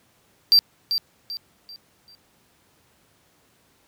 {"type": "tone with echo", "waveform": "triangle", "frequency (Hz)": 4700, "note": "D8", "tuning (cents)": 1, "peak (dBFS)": -10, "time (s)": [0.52, 0.59], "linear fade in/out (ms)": 0, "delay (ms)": 390, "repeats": 4, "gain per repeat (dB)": -9, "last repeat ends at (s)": 2.15, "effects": ["pink hiss -61 dBFS RMS until 3.87 s", "high-pass 80 Hz 12 dB/octave"]}